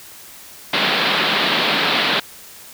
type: band-pass noise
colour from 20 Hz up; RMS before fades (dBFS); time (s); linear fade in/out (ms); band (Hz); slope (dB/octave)
white; -18; 0.73-2.2; 5; 150 to 4200; 48
effects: white hiss -40 dBFS RMS until 2.73 s